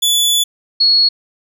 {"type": "tone pair in turn", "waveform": ["sawtooth", "sine"], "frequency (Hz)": [3450, 4341], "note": ["A7", "C#8"], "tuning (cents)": [-35, -37], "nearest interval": "major third", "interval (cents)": 398, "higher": "second", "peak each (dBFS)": -8, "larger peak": "neither", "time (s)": [[0.02, 0.44], [0.8, 1.09]], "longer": "first", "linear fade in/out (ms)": 10, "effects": []}